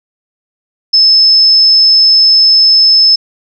sine tone, 5230 Hz, E8, 15 cents flat, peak -3 dBFS, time 0.93-3.16 s, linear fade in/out 10 ms, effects none

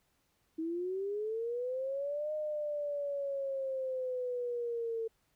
sine linear two-way sweep, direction up then down, 316.2 to 614 to 448.2 Hz, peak -33 dBFS, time 0.58-5.08 s, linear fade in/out 10 ms, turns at 2.33 s, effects pink hiss -75 dBFS RMS until 5.35 s

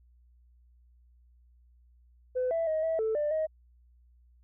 sine tone with pitch steps, 506 / 661 / 629 / 649 / 440.6 / 594 / 629 Hz, B4 / E5 / D#5 / E5 / A4 / D5 / D#5, +42 / +5 / +19 / -27 / +2 / +20 / +19 cents, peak -25 dBFS, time 2.35-3.47 s, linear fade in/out 20 ms, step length 160 ms, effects tanh soft clip ceiling -23 dBFS + added 60 Hz sine -58 dBFS peak until 4.43 s

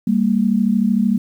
sine tone pair together, 197.78 / 231 Hz, G3 / A#3, +16 / -16 cents, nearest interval minor third, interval 268 cents, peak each -16 dBFS, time 0.07-1.18 s, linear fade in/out 5 ms, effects 8-bit

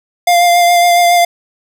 square tone with vibrato, 698.5 Hz, F5, in tune, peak -7 dBFS, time 0.27-1.25 s, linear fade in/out 5 ms, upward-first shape triangle, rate 7.2 Hz, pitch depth 22 cents each way, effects none

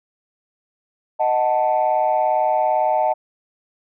sine chord, D# diminished, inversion none, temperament equal, 622.3 / 740 / 880 Hz, D#5 / F#5 / A5, 0 / 0 / 0 cents, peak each -19 dBFS, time 1.19-3.14 s, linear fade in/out 20 ms, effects tanh soft clip ceiling -9 dBFS

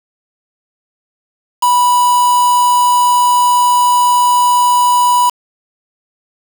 triangle tone with quantisation, 981 Hz, B5, 12 cents flat, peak -6 dBFS, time 1.62-5.3 s, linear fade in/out 10 ms, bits 3, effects none

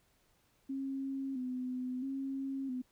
sine tone with vibrato, 261.6 Hz, C4, in tune, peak -35 dBFS, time 0.69-2.82 s, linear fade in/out 10 ms, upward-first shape square, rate 0.75 Hz, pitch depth 57 cents each way, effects pink hiss -72 dBFS RMS until 2.91 s

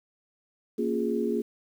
sine chord, Bb minor seventh, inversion none, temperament equal with one note detuned, 233.1 / 277.2 / 352.7 / 415.3 Hz, Bb3 / Db4 / F4 / Ab4, 0 / 0 / +17 / 0 cents, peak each -29 / -34 / -31 / -29 dBFS, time 0.78-1.42 s, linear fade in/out 10 ms, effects 9-bit

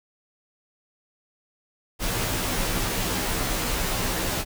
pink noise with comb filter, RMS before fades -26 dBFS, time 1.99-4.45 s, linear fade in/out 50 ms, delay 14 ms, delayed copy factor -0.95, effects none

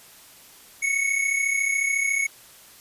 square tone pair together, 2183 / 2217 Hz, C#7 / C#7, -27 / 0 cents, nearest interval unison, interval 27 cents, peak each -28 / -23 dBFS, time 0.82-2.27 s, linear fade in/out 10 ms, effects white hiss -49 dBFS RMS until 2.8 s + resampled to 32000 Hz

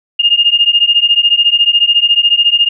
sine beating tone pair, 2825 / 2839 Hz, F7 / F7, +19 / +28 cents, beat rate 14 Hz, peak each -10 dBFS, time 0.19-2.69 s, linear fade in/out 10 ms, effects none

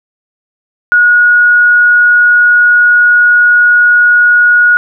sine tone, 1450 Hz, F#6, 35 cents flat, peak -3 dBFS, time 0.92-4.77 s, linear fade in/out 0 ms, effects none

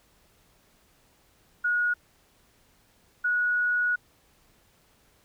sine tone pair in turn, 1449 / 1459.9 Hz, F#6 / F#6, -37 / -24 cents, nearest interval unison, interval 13 cents, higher second, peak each -22 dBFS, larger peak neither, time 1.64-1.94 / 3.24-3.96 s, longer second, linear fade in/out 10 ms, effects pink hiss -63 dBFS RMS until 5.24 s

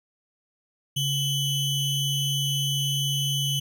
square ring-modulated tone, 1569 Hz, G6, 1 cent sharp, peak -21 dBFS, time 0.96-3.6 s, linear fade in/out 10 ms, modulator 1430 Hz, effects none

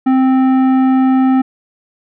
triangle tone with tanh clipping, 261.6 Hz, C4, in tune, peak -10 dBFS, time 0.06-1.42 s, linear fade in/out 10 ms, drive 16 dB, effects none

